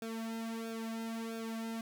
sawtooth tone with flanger, 226.1 Hz, A3, 47 cents sharp, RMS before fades -40 dBFS, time 0.02-1.81 s, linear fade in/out 2 ms, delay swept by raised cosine 0.99 to 2.69 ms, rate 1.5 Hz, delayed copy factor -0.85, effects none

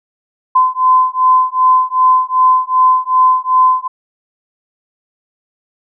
sine beating tone pair, 1023 / 1025.6 Hz, C6 / C6, -39 / -35 cents, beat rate 2.6 Hz, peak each -11 dBFS, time 0.55-3.88 s, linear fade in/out 10 ms, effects none

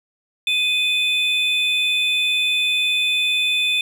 triangle tone pair together, 2499 / 3517 Hz, D#7 / A7, +7 / -1 cents, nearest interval tritone, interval 592 cents, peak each -18 dBFS, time 0.47-3.81 s, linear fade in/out 2 ms, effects none

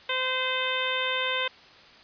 harmonic tone, 515 Hz, C5, 28 cents flat, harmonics 1 / 2 / 3 / 4 / 5 / 6 / 7, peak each -33 / -33 / -33 / -33 / -33 / -33 / -33 dBFS, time 0.09-1.48 s, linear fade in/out 5 ms, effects white hiss -51 dBFS RMS until 2.03 s + resampled to 11025 Hz

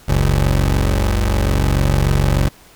20% pulse tone pair together, 46.78 / 69.9 Hz, F#1 / C#2, +20 / +15 cents, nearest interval perfect fifth, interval 695 cents, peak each -10 / -13 dBFS, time 0.08-2.49 s, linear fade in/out 10 ms, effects pink hiss -46 dBFS RMS until 2.75 s

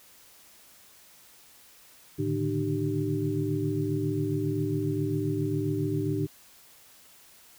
sine tone cluster, 109 / 143.5 / 150.9 / 302.1 / 386.7 Hz, A2 / D3 / D3 / D4 / G4, -16 / -40 / +47 / +49 / -24 cents, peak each -32 / -35 / -33 / -30 / -32 dBFS, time 2.18-6.27 s, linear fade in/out 20 ms, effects white hiss -55 dBFS RMS until 7.58 s

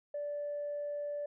sine tone, 583 Hz, D5, 13 cents flat, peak -34 dBFS, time 0.14-1.26 s, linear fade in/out 5 ms, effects tanh soft clip ceiling -31 dBFS

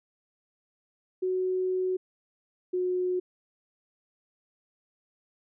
sine tone pair in turn, 370.6 / 364 Hz, F#4 / F#4, +3 / -28 cents, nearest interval unison, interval 31 cents, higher first, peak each -25 dBFS, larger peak neither, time 1.22-1.97 / 2.73-3.2 s, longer first, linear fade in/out 10 ms, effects none

